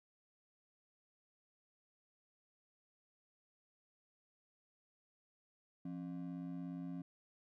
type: ring-modulated tone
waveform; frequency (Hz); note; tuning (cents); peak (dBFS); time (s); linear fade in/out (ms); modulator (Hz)
triangle; 220.9; A3; +7; -37; 5.85-7.02; 5; 48.6
effects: none